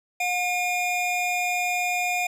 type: tone pair together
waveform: square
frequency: 719.2 / 2419 Hz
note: F#5 / D#7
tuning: -49 / -49 cents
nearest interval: octave + major sixth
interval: 2100 cents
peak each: -27 / -26 dBFS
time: 0.2-2.27 s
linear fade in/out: 5 ms
effects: low-pass 11000 Hz 12 dB/octave + 10-bit